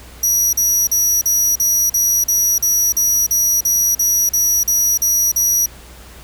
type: tone bursts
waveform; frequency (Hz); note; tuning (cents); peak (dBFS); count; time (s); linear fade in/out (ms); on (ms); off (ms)
sawtooth; 5800; F#8; -35; -10; 16; 0.23-5.66; 5; 300; 42
effects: added 60 Hz sine -39 dBFS peak until 6.23 s + pink hiss -41 dBFS RMS until 6.23 s